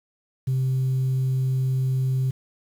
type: tone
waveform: sine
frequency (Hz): 130.81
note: C3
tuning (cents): 0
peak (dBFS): -18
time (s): 0.47-2.31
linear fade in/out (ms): 10
effects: tanh soft clip ceiling -18 dBFS + 8-bit